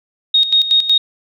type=tone with tremolo; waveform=sine; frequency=3729 Hz; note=A#7; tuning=in tune; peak=-8 dBFS; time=0.34-0.98 s; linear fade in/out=5 ms; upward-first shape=square; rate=5.4 Hz; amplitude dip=70%; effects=none